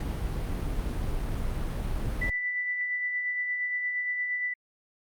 brown noise, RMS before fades -30 dBFS, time 0-2.3 s, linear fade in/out 5 ms
sine tone with tremolo, 1980 Hz, B6, 4 cents sharp, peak -26 dBFS, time 2.21-4.54 s, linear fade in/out 10 ms, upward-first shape sine, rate 8.6 Hz, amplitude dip 35%
effects Opus 48 kbps

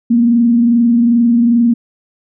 sine tone with frequency modulation, 235.7 Hz, A#3, 19 cents sharp, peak -7 dBFS, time 0.1-1.74 s, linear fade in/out 10 ms, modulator 22.5 Hz, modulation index 0.34, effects none

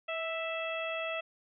harmonic tone with a mistuned harmonic, 659.3 Hz, E5, in tune, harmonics 1 / 2 / 3 / 4 / 5, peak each -36 / -41 / -43 / -38 / -45 dBFS, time 0.08-1.21 s, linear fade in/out 10 ms, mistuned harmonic 1, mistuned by -28 cents, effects none

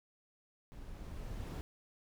brown noise with level ramp, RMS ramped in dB -50 to -39 dBFS, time 0.72-1.61 s, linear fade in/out 0 ms, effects none

